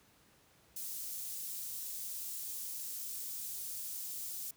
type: high-pass noise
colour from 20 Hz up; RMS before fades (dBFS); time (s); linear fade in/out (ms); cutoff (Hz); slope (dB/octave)
white; -42; 0.76-4.51; 5; 6400; 12
effects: pink hiss -66 dBFS RMS until 4.56 s + high-pass 60 Hz 12 dB/octave